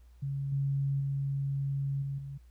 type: tone with level steps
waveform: sine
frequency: 138.59 Hz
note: C#3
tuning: in tune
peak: -31 / -27 / -29 / -32 / -38 dBFS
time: 0.22-2.38 s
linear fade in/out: 10 ms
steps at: 0.52 / 1 / 2.02 / 2.18 s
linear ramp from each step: 5 ms
effects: added 60 Hz sine -53 dBFS peak until 2.5 s + pink hiss -72 dBFS RMS until 2.5 s